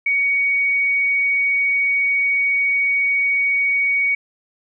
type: tone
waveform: sine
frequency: 2243 Hz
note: C#7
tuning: 20 cents sharp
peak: -15 dBFS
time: 0.06-4.15 s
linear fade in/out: 5 ms
effects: none